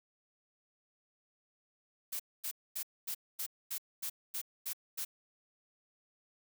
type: noise bursts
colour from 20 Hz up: blue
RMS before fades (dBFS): -38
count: 10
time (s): 2.12-5.05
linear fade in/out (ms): 10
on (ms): 77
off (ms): 240
effects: none